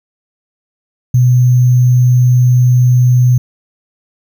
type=tone with sample-and-hold; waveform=sine; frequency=124.2 Hz; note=B2; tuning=10 cents sharp; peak=-5 dBFS; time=1.14-3.38 s; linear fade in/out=5 ms; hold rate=6300 Hz; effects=none